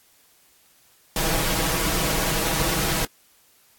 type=noise with comb filter; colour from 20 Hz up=pink; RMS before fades=-23 dBFS; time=1.16-3.05 s; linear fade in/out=2 ms; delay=6.2 ms; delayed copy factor=+0.7; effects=white hiss -58 dBFS RMS until 3.78 s + AAC 64 kbps